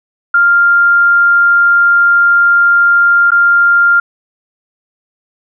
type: tone with dropouts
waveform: sine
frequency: 1396.9 Hz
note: F6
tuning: in tune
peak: -5 dBFS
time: 0.34-4 s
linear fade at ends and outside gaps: 5 ms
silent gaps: 3.306-3.317 s
effects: none